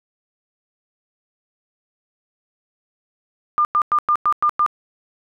sine tone bursts, 1202 Hz, D6, 40 cents sharp, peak -13 dBFS, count 7, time 3.58-4.663 s, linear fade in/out 0 ms, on 69 ms, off 100 ms, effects none

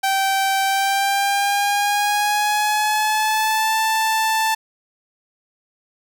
sawtooth tone with pitch glide, 777 to 882.3 Hz, G5 to A5, -16 to +5 cents, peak -13 dBFS, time 0.03-4.55 s, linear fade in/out 10 ms, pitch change +221 cents, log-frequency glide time 0.64-3.76 s, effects none

